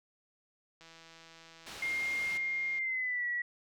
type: click train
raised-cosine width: 0.2 ms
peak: -37 dBFS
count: 325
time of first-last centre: 0.81-2.786 s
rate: 164 Hz
type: low-pass noise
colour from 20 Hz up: white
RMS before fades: -47 dBFS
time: 1.66-2.38 s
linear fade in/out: 10 ms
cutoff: 4600 Hz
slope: 12 dB/octave
type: tone with pitch glide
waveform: sine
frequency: 2122 to 1934.7 Hz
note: C7 to B6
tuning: +24 to -36 cents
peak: -31 dBFS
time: 1.82-3.42 s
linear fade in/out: 5 ms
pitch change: -160 cents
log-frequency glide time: 2.75-3.27 s
effects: none